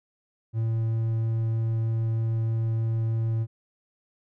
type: tone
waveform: triangle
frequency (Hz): 112.9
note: A2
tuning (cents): +45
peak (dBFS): -21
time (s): 0.53-3.47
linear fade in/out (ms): 50
effects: none